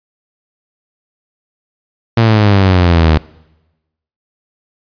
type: exponential sweep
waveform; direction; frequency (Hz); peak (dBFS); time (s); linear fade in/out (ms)
sawtooth; down; 116.54 to 76.7; -3; 2.17-3.18; 5
effects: noise-tail reverb RT60 1.0 s tail -23 dB re dry + resampled to 11025 Hz